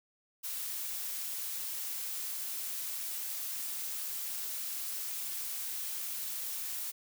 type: noise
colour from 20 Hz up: blue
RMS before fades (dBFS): -38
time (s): 0.43-6.92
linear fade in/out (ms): 20
effects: none